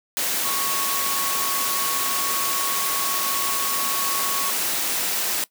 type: tone in noise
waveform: sine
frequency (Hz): 1108.7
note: C#6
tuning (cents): 0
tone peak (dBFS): -28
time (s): 0.45-4.5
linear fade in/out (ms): 0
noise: white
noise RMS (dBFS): -24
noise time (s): 0.17-5.44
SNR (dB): -7
effects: noise-tail reverb RT60 0.1 s tail -19 dB re dry + high-pass 200 Hz 12 dB/octave